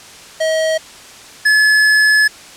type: tone pair in turn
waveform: square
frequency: 637 / 1713.9 Hz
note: D#5 / A6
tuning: +41 / -46 cents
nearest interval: octave + perfect fourth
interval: 1713 cents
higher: second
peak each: -14 / -9 dBFS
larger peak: second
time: 0.4-0.78 / 1.45-2.28 s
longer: second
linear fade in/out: 10 ms
effects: white hiss -37 dBFS RMS until 2.56 s + low-pass 8000 Hz 12 dB/octave